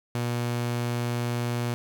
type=tone; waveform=sawtooth; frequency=120 Hz; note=B2; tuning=49 cents flat; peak=-22 dBFS; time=0.15-1.74 s; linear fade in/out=0 ms; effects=8-bit